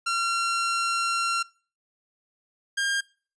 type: tone pair in turn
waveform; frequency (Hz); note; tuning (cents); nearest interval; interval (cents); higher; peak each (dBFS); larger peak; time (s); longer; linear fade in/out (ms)
sawtooth; 1370 / 1608.5; F6 / G6; -34 / +44; minor third; 278; second; -20; neither; 0.06-1.43 / 2.77-3.01; first; 10
effects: noise-tail reverb RT60 0.4 s tail -23 dB re dry + resampled to 22050 Hz